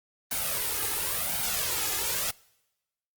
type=noise with flanger; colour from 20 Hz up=white; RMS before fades=-29 dBFS; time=0.31-2.31 s; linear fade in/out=5 ms; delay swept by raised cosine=1.3 to 2.4 ms; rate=0.94 Hz; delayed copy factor=+0.7; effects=noise-tail reverb RT60 1.0 s tail -25 dB re dry + Opus 32 kbps